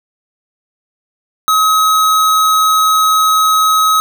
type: tone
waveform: square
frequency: 1274 Hz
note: D#6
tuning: 41 cents sharp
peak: -9 dBFS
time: 1.48-4 s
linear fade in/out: 0 ms
effects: none